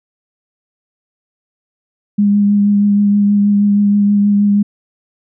sine tone with vibrato, 203.9 Hz, G#3, 32 cents flat, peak -8 dBFS, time 2.18-4.63 s, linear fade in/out 10 ms, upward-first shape triangle, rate 6.3 Hz, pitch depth 19 cents each way, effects none

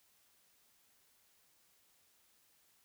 silence, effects white hiss -71 dBFS RMS until 2.84 s

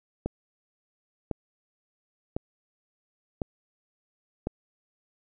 click train, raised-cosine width 2 ms, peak -15 dBFS, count 5, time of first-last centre 0.26-4.471 s, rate 0.95 Hz, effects none

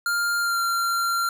square tone with pitch glide, 1400 to 1377.5 Hz, F6 to F6, +4 to -24 cents, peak -22 dBFS, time 0.06-1.29 s, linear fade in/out 2 ms, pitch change -28 cents, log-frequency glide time 0.4-0.6 s, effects none

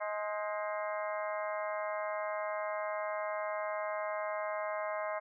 harmonic tone with a mistuned harmonic, 210 Hz, G#3, 19 cents sharp, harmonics 3 / 4 / 5 / 6 / 7 / 8 / 9 / 10, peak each -36 / -44 / -41 / -44 / -53 / -47 / -51 / -46 dBFS, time 0-5.2 s, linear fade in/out 20 ms, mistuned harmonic 8, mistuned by -75 cents, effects none

